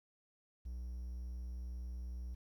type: tone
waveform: triangle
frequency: 61 Hz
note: B1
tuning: 21 cents flat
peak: -39 dBFS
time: 0.65-2.35 s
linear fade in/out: 10 ms
effects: 12-bit